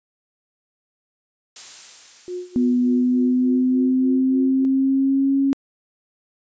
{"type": "noise with exponential decay", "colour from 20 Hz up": "blue", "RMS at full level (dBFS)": -32, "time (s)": [1.56, 4.19], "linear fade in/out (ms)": 2, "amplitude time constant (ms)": 570}
{"type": "tone with tremolo", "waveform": "sine", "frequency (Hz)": 360, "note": "F#4", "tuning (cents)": -47, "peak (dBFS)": -25, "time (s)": [2.28, 4.65], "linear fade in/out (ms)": 0, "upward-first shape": "sine", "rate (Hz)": 3.4, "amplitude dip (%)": 90}
{"type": "tone with pitch glide", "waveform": "sine", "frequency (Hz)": [246.9, 274], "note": ["B3", "C#4"], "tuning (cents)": [0, -20], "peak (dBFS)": -15, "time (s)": [2.56, 5.53], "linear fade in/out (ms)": 0, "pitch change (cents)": 180, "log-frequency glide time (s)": [2.8, 5.38]}
{"effects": ["resampled to 16000 Hz"]}